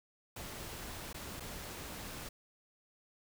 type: noise with dropouts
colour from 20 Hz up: pink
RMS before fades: -45 dBFS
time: 0.36-2.29 s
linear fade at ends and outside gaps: 5 ms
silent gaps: 1.13-1.143 / 1.399-1.404 s
effects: none